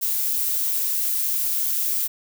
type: noise with amplitude modulation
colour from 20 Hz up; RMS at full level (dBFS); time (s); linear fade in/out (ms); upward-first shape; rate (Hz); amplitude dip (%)
violet; -22; 0.01-2.08; 20; sine; 145; 25
effects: none